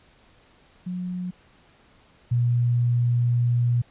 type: tone pair in turn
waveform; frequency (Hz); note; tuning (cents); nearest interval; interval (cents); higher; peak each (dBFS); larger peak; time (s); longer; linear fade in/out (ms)
sine; 180.6 / 120.54; F#3 / B2; -42 / -42; perfect fifth; 700; first; -27 / -18; second; 0.86-1.31 / 2.31-3.82; second; 10
effects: pink hiss -57 dBFS RMS until 3.9 s + resampled to 8000 Hz